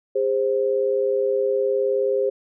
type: tone pair together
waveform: sine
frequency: 405.5 / 524.7 Hz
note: G#4 / C5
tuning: -41 / +5 cents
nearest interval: major third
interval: 446 cents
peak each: -21 dBFS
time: 0.15-2.3 s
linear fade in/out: 10 ms
effects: none